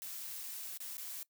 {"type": "noise with dropouts", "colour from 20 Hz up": "blue", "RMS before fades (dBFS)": -44, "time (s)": [0.02, 1.23], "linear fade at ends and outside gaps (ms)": 0, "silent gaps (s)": [[0.434, 0.438], [0.774, 0.803], [0.97, 0.98]], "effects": ["noise-tail reverb RT60 0.1 s tail -20 dB re dry"]}